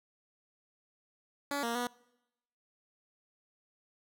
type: tone with pitch steps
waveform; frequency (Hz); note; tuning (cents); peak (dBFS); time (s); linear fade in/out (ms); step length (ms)
10% pulse; 284.1 / 233.6 / 243.6; C#4 / A#3 / B3; +43 / +4 / -24; -24; 1.51-1.87; 2; 120
effects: noise-tail reverb RT60 0.9 s tail -24 dB re dry